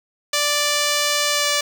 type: tone with pitch glide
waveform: 5% pulse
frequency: 587 to 582.3 Hz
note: D5 to D5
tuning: -1 to -15 cents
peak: -6 dBFS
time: 0.33-1.61 s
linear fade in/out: 5 ms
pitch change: -14 cents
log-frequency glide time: 1.32-1.46 s
effects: 8-bit